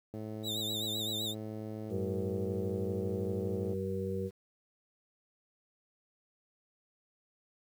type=click train; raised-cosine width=2 ms; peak=-29 dBFS; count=389; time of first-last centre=0.14-3.733 s; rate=108 Hz
type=tone with vibrato; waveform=40% pulse; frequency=3733 Hz; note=A#7; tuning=2 cents sharp; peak=-33 dBFS; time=0.43-1.35 s; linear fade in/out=50 ms; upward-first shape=sine; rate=7.8 Hz; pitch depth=90 cents each way
type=harmonic tone; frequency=95.4 Hz; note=G2; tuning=47 cents flat; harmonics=1 / 2 / 4 / 5; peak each=-38 / -38 / -38 / -38 dBFS; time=1.89-4.31 s; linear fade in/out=50 ms
effects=high-pass 60 Hz 12 dB/octave + 10-bit